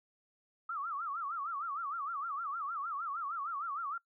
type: tone with vibrato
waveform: sine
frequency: 1237 Hz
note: D#6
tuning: 10 cents flat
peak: -35 dBFS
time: 0.69-3.98 s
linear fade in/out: 5 ms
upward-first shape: sine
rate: 6.5 Hz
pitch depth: 200 cents each way
effects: noise-tail reverb RT60 0.1 s tail -20 dB re dry